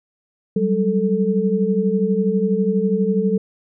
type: tone cluster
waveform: sine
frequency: 187.1 / 199.3 / 440.6 Hz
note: F#3 / G3 / A4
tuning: +20 / +29 / +2 cents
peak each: -20 dBFS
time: 0.56-3.38 s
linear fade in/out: 5 ms
effects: none